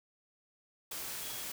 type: tone in noise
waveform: sine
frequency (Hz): 3322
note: G#7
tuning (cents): 0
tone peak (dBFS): -50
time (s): 1.22-1.43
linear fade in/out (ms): 5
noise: white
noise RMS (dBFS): -41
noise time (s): 0.91-1.52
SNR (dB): -12
effects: none